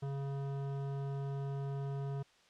triangle tone with hard clipping, 138.59 Hz, C#3, in tune, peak -38 dBFS, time 0.02-2.23 s, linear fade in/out 10 ms, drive 18 dB, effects white hiss -66 dBFS RMS until 2.49 s + low-pass 5000 Hz 12 dB/octave

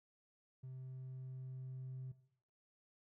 triangle tone with level ramp, 130 Hz, C3, 11 cents flat, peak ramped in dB -44 to -40 dBFS, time 0.63-2.12 s, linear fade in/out 10 ms, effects noise-tail reverb RT60 0.7 s tail -20 dB re dry + tanh soft clip ceiling -42 dBFS

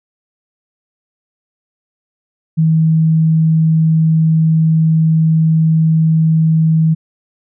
sine tone, 160.1 Hz, D#3, 50 cents sharp, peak -8 dBFS, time 2.57-6.95 s, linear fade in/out 20 ms, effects none

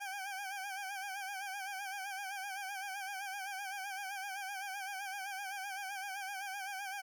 20% pulse tone with vibrato, 784 Hz, G5, in tune, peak -35 dBFS, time 0-7.02 s, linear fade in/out 20 ms, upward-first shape sine, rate 7.8 Hz, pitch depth 76 cents each way, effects none

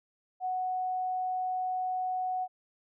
sine tone, 740 Hz, F#5, in tune, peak -29 dBFS, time 0.4-2.48 s, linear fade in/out 50 ms, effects none

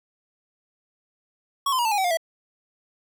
square tone with pitch steps, 1111 / 1030.6 / 956.1 / 886.9 / 822.7 / 763.2 / 708 / 656.8 Hz, C#6 / C6 / A#5 / A5 / G#5 / G5 / F5 / E5, +4 / -27 / +44 / +14 / -17 / -47 / +23 / -6 cents, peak -21 dBFS, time 1.66-2.172 s, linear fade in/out 5 ms, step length 64 ms, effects none

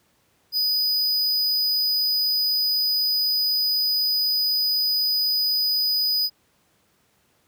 square tone, 4972 Hz, D#8, 2 cents flat, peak -20 dBFS, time 0.52-6.3 s, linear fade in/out 50 ms, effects pink hiss -64 dBFS RMS until 7.47 s + high-pass 80 Hz 12 dB/octave

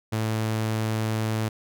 sawtooth tone, 110 Hz, A2, in tune, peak -20 dBFS, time 0.12-1.49 s, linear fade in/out 10 ms, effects none

